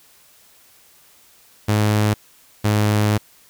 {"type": "tone pair in turn", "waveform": "sawtooth", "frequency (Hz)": [105.9, 105.35], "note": ["G#2", "G#2"], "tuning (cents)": [34, 25], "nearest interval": "unison", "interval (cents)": 9, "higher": "first", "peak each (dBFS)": -11, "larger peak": "neither", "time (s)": [[1.68, 2.14], [2.64, 3.18]], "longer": "second", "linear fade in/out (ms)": 10, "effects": ["white hiss -52 dBFS RMS until 3.49 s"]}